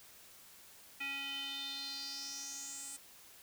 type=tone with band-pass filter sweep; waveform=square; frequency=277.2 Hz; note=C#4; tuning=in tune; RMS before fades=-43 dBFS; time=1-2.97 s; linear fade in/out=10 ms; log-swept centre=2400 to 8500 Hz; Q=5.8; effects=white hiss -58 dBFS RMS until 3.42 s